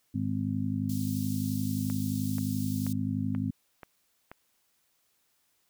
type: harmonic tone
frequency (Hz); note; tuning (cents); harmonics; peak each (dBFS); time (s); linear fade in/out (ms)
51.5; G#1; -14; 2 / 3 / 4 / 5; -33 / -37 / -33 / -32; 0.14-3.51; 10
type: high-pass noise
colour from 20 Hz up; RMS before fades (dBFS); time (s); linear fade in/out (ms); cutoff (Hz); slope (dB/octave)
white; -44; 0.89-2.93; 5; 3800; 24
type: click train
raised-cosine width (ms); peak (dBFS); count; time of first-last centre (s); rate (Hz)
0.5; -28; 6; 1.9-4.315; 2.07
effects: white hiss -72 dBFS RMS until 5.69 s